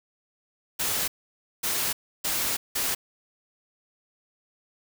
white noise bursts at uneven times, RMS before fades -27 dBFS, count 4, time 0.79-1.08 / 1.63-1.93 / 2.24-2.57 / 2.75-2.95 s, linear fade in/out 10 ms, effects none

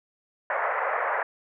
pink band-pass noise, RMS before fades -27 dBFS, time 0.5-1.23 s, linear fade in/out 2 ms, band 510 to 2000 Hz, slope 48 dB/octave, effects none

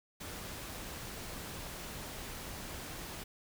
pink noise, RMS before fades -44 dBFS, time 0.2-3.24 s, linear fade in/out 10 ms, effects none

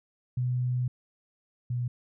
sine tone pair in turn, 124.9 / 122.4 Hz, B2 / B2, +20 / -15 cents, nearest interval unison, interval 35 cents, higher first, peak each -25 / -27 dBFS, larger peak first, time 0.37-0.88 / 1.7-1.88 s, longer first, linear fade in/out 5 ms, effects none

